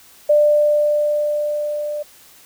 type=tone with level ramp; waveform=sine; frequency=594 Hz; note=D5; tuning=20 cents sharp; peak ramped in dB=-9 to -22 dBFS; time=0.29-2.03 s; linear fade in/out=10 ms; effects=white hiss -47 dBFS RMS until 2.45 s